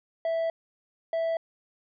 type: tone pair in turn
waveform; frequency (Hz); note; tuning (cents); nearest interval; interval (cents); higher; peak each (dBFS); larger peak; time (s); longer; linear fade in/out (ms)
triangle; 658 / 658; E5 / E5; -3 / -3; unison; 0; neither; -23; neither; 0.25-0.5 / 1.13-1.37; first; 2
effects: resampled to 11025 Hz